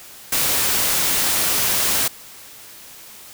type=noise; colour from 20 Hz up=white; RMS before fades=-19 dBFS; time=0.32-2.08 s; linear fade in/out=5 ms; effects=white hiss -41 dBFS RMS until 3.33 s